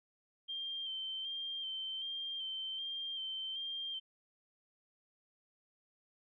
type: tone with vibrato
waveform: sine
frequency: 3149 Hz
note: G7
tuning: 7 cents sharp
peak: -38 dBFS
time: 0.48-4 s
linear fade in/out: 20 ms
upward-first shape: square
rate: 1.3 Hz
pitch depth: 23 cents each way
effects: none